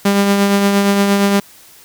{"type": "tone with tremolo", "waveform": "sawtooth", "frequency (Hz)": 200, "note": "G3", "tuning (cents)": 35, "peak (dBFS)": -5, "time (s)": [0.05, 1.4], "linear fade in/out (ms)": 5, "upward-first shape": "triangle", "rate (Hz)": 8.6, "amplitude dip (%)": 40, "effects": ["white hiss -43 dBFS RMS until 1.84 s"]}